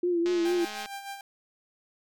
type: tone with vibrato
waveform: sine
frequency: 346.8 Hz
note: F4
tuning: 12 cents flat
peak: -23 dBFS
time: 0.03-0.65 s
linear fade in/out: 5 ms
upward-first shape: triangle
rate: 4.4 Hz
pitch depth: 62 cents each way
type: click train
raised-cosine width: 0.2 ms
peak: -22 dBFS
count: 128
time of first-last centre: 0.26-0.859 s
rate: 212 Hz
type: tone with tremolo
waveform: sawtooth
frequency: 793 Hz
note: G5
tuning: 20 cents sharp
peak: -31 dBFS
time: 0.45-1.21 s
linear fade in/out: 2 ms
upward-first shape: sine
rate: 6.5 Hz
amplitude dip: 60%
effects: none